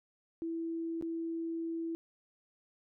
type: tone with dropouts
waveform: sine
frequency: 330.2 Hz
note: E4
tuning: 3 cents sharp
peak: -34 dBFS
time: 0.42-1.95 s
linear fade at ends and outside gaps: 0 ms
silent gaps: 1.012-1.024 s
effects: none